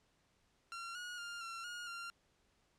sawtooth tone with pitch steps, 1372 / 1447 / 1403 / 1360 / 1432 / 1385 Hz, F6 / F#6 / F6 / F6 / F6 / F6, -31 / -39 / +8 / -46 / +43 / -15 cents, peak -40 dBFS, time 0.72-2.1 s, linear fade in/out 0 ms, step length 230 ms, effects pink hiss -75 dBFS RMS until 2.78 s + low-pass 8000 Hz 12 dB/octave

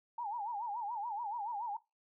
sine tone with vibrato, 882 Hz, A5, 4 cents sharp, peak -36 dBFS, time 0.18-1.77 s, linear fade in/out 5 ms, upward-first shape sine, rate 7 Hz, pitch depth 170 cents each way, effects noise-tail reverb RT60 0.2 s tail -18 dB re dry

